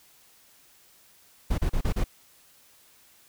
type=noise bursts; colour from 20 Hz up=brown; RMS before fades=-24 dBFS; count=5; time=1.5-2.042 s; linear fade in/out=10 ms; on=82 ms; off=33 ms; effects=white hiss -58 dBFS RMS until 3.28 s